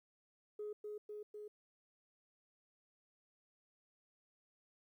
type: tone with echo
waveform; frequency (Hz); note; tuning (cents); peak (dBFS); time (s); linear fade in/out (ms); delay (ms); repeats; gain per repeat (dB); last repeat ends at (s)
sine; 420; G#4; +19; -40; 0.59-0.73; 5; 250; 3; -2; 1.48
effects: tanh soft clip ceiling -38 dBFS + 13-bit